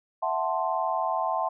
sine chord, F# half-diminished seventh, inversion third, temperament equal, 659.3 / 740 / 880 / 1046.5 Hz, E5 / F#5 / A5 / C6, 0 / 0 / 0 / 0 cents, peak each -30 dBFS, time 0.22-1.49 s, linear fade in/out 10 ms, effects none

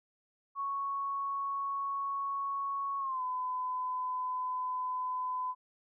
sine tone with pitch glide, 1108 to 1010.2 Hz, C#6 to B5, -1 to +39 cents, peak -32 dBFS, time 0.55-5.55 s, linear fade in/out 50 ms, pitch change -160 cents, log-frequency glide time 2.99-3.22 s, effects none

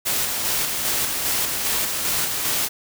white noise with tremolo, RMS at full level -22 dBFS, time 0.05-2.69 s, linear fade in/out 20 ms, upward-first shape square, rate 2.5 Hz, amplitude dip 30%, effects none

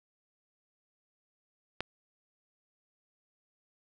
click, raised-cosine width 0.3 ms, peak -16 dBFS, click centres 1.806 s, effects none

